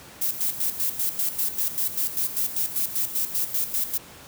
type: noise with tremolo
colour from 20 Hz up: violet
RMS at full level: -24 dBFS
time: 0.21-3.98 s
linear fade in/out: 10 ms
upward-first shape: square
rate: 5.1 Hz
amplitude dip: 70%
effects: pink hiss -45 dBFS RMS until 4.27 s + high-pass 80 Hz 12 dB/octave